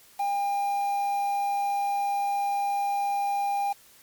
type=tone with quantisation; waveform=triangle; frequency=803 Hz; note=G5; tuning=41 cents sharp; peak=-22 dBFS; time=0.19-3.73 s; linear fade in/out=10 ms; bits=7; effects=white hiss -55 dBFS RMS until 4.02 s + MP3 96 kbps